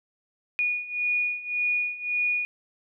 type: beating tone pair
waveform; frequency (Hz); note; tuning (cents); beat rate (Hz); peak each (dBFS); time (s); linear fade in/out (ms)
sine; 2452 / 2453.8; D#7 / D#7; -26 / -25; 1.8; -29 / -26; 0.59-2.45; 0
effects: none